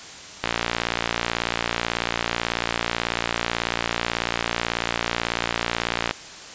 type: click train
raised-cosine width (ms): 0.3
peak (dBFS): -5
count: 331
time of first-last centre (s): 0.44-6.11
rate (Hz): 58.2
effects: white hiss -39 dBFS RMS until 6.54 s + resampled to 16000 Hz